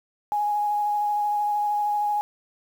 sine tone with vibrato, 831 Hz, G#5, 1 cent sharp, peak -21 dBFS, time 0.32-2.21 s, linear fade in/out 0 ms, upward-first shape sine, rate 13 Hz, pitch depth 12 cents each way, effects 8-bit

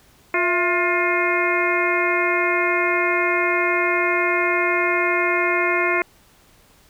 harmonic tone with a mistuned harmonic, 354 Hz, F4, 23 cents sharp, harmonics 1 / 2 / 3 / 4 / 5 / 6 / 7, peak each -23 / -26 / -25 / -27 / -27 / -22 / -27 dBFS, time 0.34-6.02 s, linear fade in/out 2 ms, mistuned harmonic 2, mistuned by -91 cents, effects pink hiss -54 dBFS RMS until 6.89 s

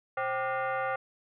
sine tone with frequency modulation, 123.47 Hz, B2, in tune, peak -28 dBFS, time 0.17-0.96 s, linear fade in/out 5 ms, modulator 654 Hz, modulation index 2.3, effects none

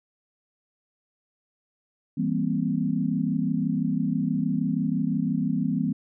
sine chord, C dominant seventh, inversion first, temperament just, 163.52 / 196.22 / 235.5 / 261.6 Hz, E3 / G3 / Bb3 / C4, -14 / +2 / +18 / 0 cents, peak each -28 dBFS, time 2.17-5.93 s, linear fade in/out 10 ms, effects none

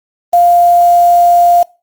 sine tone with quantisation, 698.5 Hz, F5, in tune, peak -4 dBFS, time 0.33-1.63 s, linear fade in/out 5 ms, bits 4, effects noise-tail reverb RT60 0.3 s tail -23 dB re dry + Opus 32 kbps

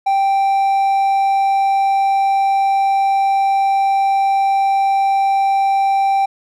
triangle tone with hard clipping, 784 Hz, G5, in tune, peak -13 dBFS, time 0.06-6.26 s, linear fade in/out 10 ms, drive 6 dB, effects none

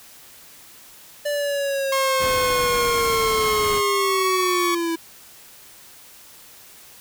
square linear sweep, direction down, 587.3 to 328.1 Hz, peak -22 dBFS, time 1.25-4.96 s, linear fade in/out 10 ms
sawtooth tone with pitch glide, 1077 to 1125.3 Hz, C6 to C#6, +50 to +26 cents, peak -17 dBFS, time 1.92-4.75 s, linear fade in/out 5 ms, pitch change +76 cents, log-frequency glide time 3.87-4.34 s
pink noise, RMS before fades -31 dBFS, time 2.18-3.82 s, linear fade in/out 50 ms
effects white hiss -46 dBFS RMS until 7 s

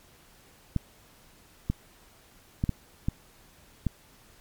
clicks, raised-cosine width 5 ms, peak -13 dBFS, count 6, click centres 0.763 / 1.7 / 2.639 / 2.693 / 3.085 / 3.867 s, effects pink hiss -57 dBFS RMS until 4.4 s + MP3 96 kbps

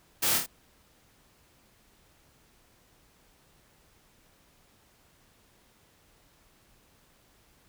white noise with echo, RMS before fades -27 dBFS, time 0.22-0.38 s, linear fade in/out 10 ms, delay 28 ms, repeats 3, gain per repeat -4 dB, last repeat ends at 0.464 s, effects pink hiss -63 dBFS RMS until 7.68 s

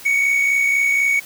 triangle tone pair together, 2231 / 2295 Hz, C#7 / D7, +11 / -40 cents, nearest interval unison, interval 49 cents, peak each -13 / -24 dBFS, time 0.05-1.2 s, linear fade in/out 10 ms, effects white hiss -39 dBFS RMS until 1.25 s

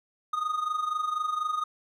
triangle tone with amplitude modulation, 1238 Hz, D#6, 9 cents flat, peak -22 dBFS, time 0.33-1.64 s, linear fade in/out 5 ms, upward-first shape sine, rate 24.1 Hz, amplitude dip 70%, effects none

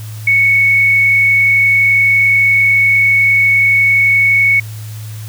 sine tone with frequency modulation, 2217 Hz, C#7, in tune, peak -7 dBFS, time 0.27-4.6 s, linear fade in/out 5 ms, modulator 31.6 Hz, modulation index 0.4, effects added 108 Hz sine -24 dBFS peak until 5.28 s + white hiss -37 dBFS RMS until 5.28 s

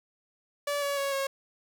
sawtooth tone with pitch steps, 576 / 565.8 / 555.7 / 545.9 Hz, D5 / C#5 / C#5 / C#5, -34 / +35 / +4 / -27 cents, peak -24 dBFS, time 0.67-1.27 s, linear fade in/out 5 ms, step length 150 ms, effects none

